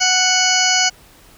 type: harmonic tone with a mistuned harmonic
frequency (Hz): 740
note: F#5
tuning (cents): 0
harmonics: 1 / 2 / 3 / 4 / 6 / 7 / 8 / 9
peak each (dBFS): -21 / -21 / -21 / -21 / -21 / -21 / -21 / -21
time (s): 0-0.9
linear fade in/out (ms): 20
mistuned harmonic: 7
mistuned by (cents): -44
effects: pink hiss -47 dBFS RMS until 1.37 s